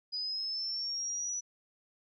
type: linear sweep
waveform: sine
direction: up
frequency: 4929 to 5930 Hz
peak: -33 dBFS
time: 0.12-1.41 s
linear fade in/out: 20 ms
effects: none